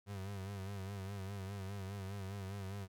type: tone with vibrato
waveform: 35% pulse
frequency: 97.9 Hz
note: G2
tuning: 2 cents flat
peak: -40 dBFS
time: 0.06-2.88 s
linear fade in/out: 50 ms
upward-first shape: sine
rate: 4.9 Hz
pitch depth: 65 cents each way
effects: none